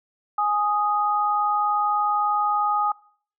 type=tone pair together; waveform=sine; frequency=831.6 / 1244.5 Hz; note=G#5 / D#6; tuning=+2 / 0 cents; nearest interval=perfect fifth; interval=698 cents; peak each=-22 dBFS; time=0.38-2.92 s; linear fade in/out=5 ms; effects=noise-tail reverb RT60 0.5 s tail -22 dB re dry